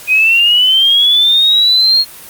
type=linear sweep; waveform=sine; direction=up; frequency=2481 to 4286 Hz; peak=-6 dBFS; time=0.07-2.05 s; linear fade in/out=50 ms; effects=white hiss -33 dBFS RMS until 2.29 s + Opus 48 kbps